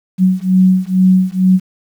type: beating tone pair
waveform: sine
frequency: 185 / 187.2 Hz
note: F#3 / F#3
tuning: 0 / +20 cents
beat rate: 2.2 Hz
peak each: -11 dBFS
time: 0.18-1.6 s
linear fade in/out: 50 ms
effects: 7-bit